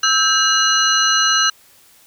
sine tone cluster, 1303 / 1583 / 2880 / 4101 / 5990 Hz, E6 / G6 / F#7 / C8 / F#8, -20 / +17 / -47 / -36 / +20 cents, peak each -19 dBFS, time 0.03-1.5 s, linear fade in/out 5 ms, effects white hiss -50 dBFS RMS until 2.06 s

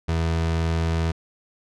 30% pulse tone, 82.2 Hz, E2, 4 cents flat, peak -18 dBFS, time 0.08-1.12 s, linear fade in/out 10 ms, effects low-pass 6000 Hz 12 dB/octave

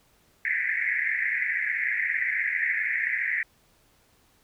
white band-pass noise, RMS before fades -27 dBFS, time 0.45-3.43 s, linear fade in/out 2 ms, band 1700 to 2200 Hz, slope 96 dB/octave, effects pink hiss -63 dBFS RMS until 4.43 s

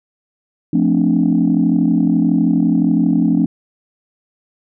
sine chord, D minor seventh, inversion first, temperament equal, 174.61 / 220 / 261.6 / 293.7 Hz, F3 / A3 / C4 / D4, 0 / 0 / 0 / 0 cents, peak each -16 dBFS, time 0.73-3.46 s, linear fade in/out 5 ms, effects tanh soft clip ceiling -4 dBFS

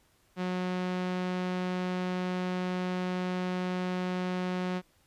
sawtooth tone with low-pass filter, 182.2 Hz, F#3, 26 cents flat, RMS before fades -32 dBFS, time 0.36-4.82 s, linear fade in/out 50 ms, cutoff 3800 Hz, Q 0.74, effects pink hiss -67 dBFS RMS until 5.06 s + resampled to 32000 Hz

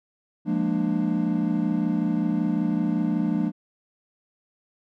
triangle chord, Bb dominant seventh, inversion second, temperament equal with one note detuned, 174.61 / 207.7 / 233.1 / 298.1 Hz, F3 / Ab3 / Bb3 / D4, 0 / 0 / 0 / +26 cents, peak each -25 dBFS, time 0.45-3.52 s, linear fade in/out 50 ms, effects none

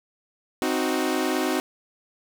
sawtooth chord, C diminished, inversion none, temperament equal, 261.6 / 311.1 / 370 Hz, C4 / Eb4 / Gb4, 0 / 0 / 0 cents, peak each -23 dBFS, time 0.62-1.6 s, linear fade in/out 0 ms, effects none

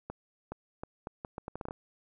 accelerating click train, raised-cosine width 1 ms, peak -24 dBFS, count 12, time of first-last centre 0.1-1.709 s, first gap 420 ms, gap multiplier 0.75, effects none

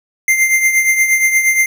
square tone with tremolo, 2093 Hz, C7, in tune, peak -8 dBFS, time 0.28-1.66 s, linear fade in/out 2 ms, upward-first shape triangle, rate 8.5 Hz, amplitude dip 65%, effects none

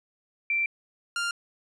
sine / sawtooth tone pair in turn, 2349 / 1396.7 Hz, D7 / F6, 0 / 0 cents, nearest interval major sixth, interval 900 cents, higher first, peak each -23 dBFS, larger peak neither, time 0.5-0.66 / 1.16-1.31 s, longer first, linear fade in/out 2 ms, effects resampled to 22050 Hz

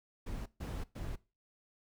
brown noise bursts at uneven times, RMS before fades -40 dBFS, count 3, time 0.26-0.46 / 0.6-0.84 / 0.95-1.16 s, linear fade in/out 10 ms, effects noise-tail reverb RT60 0.3 s tail -20 dB re dry

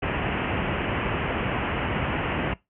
pink low-pass noise, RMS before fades -26 dBFS, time 0.02-2.54 s, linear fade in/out 10 ms, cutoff 3000 Hz, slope 96 dB/octave, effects noise-tail reverb RT60 0.2 s tail -21 dB re dry + high-pass 60 Hz 12 dB/octave

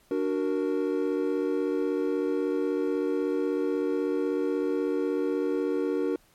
triangle chord, D augmented, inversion none, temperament equal, 293.7 / 370 / 466.2 Hz, D4 / F#4 / A#4, 0 / 0 / 0 cents, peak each -27 dBFS, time 0.11-6.16 s, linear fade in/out 2 ms, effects pink hiss -62 dBFS RMS until 6.34 s + MP3 64 kbps

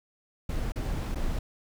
brown noise with dropouts, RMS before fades -30 dBFS, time 0.49-1.39 s, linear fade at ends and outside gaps 5 ms, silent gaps 0.721-0.758 / 1.148-1.156 s, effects none

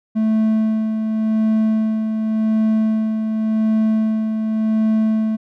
triangle tone with tremolo, 219 Hz, A3, 8 cents flat, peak -11 dBFS, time 0.15-5.37 s, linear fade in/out 20 ms, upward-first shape sine, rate 0.89 Hz, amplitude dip 45%, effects none

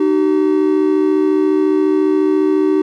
triangle tone pair together, 306.8 / 381.2 Hz, D#4 / G4, -24 / -48 cents, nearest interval major third, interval 376 cents, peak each -12 dBFS, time 0-2.82 s, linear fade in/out 5 ms, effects none

